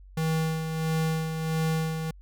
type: tone with tremolo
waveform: square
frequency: 160 Hz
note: D#3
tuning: 49 cents sharp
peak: -24 dBFS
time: 0.17-2.11 s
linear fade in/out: 5 ms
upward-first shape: sine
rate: 1.5 Hz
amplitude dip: 50%
effects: added 47 Hz sine -46 dBFS peak until 2.21 s